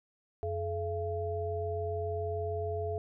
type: tone cluster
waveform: sine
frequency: 90.7 / 428.1 / 680 Hz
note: F#2 / A4 / F5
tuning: -34 / -47 / -46 cents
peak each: -36 / -35 / -37 dBFS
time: 0.43-2.98 s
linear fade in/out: 0 ms
effects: none